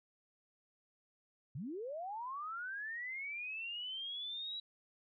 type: linear sweep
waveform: sine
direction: up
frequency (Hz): 113 to 3916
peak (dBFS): -40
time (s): 1.55-4.6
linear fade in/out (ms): 5
effects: none